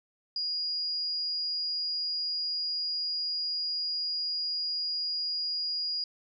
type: tone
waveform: sine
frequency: 4868 Hz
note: D#8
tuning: 39 cents flat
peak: -29 dBFS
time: 0.36-6.04 s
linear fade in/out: 2 ms
effects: none